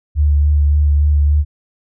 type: tone with vibrato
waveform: sine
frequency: 73.42 Hz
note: D2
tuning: in tune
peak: -9 dBFS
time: 0.15-1.45 s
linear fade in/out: 50 ms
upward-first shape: sine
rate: 3.5 Hz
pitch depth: 21 cents each way
effects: none